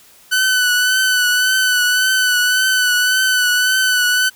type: tone with vibrato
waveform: sawtooth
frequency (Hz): 1500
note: F#6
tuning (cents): +23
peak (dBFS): -9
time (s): 0.31-4.3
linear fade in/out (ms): 20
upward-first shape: triangle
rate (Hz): 1.8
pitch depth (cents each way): 37
effects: white hiss -47 dBFS RMS until 4.35 s